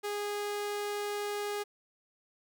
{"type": "tone", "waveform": "sawtooth", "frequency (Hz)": 412, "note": "G#4", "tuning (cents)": -14, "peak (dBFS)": -29, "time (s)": [0.03, 1.64], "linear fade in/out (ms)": 20, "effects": []}